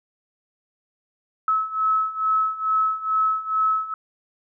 sine beating tone pair, 1293 / 1295.3 Hz, E6 / E6, -34 / -31 cents, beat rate 2.3 Hz, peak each -24 / -21 dBFS, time 1.48-3.94 s, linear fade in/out 2 ms, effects none

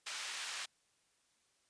pink band-pass noise, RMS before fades -43 dBFS, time 0.06-0.66 s, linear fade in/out 10 ms, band 1600 to 7900 Hz, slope 12 dB/octave, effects white hiss -75 dBFS RMS until 1.69 s + resampled to 22050 Hz

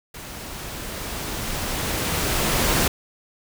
pink noise with level ramp, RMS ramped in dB -37 to -19 dBFS, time 0.14-2.88 s, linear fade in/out 5 ms, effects none

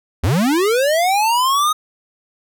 square linear sweep, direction up, 68 to 1259 Hz, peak -14 dBFS, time 0.23-1.73 s, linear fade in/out 10 ms, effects none

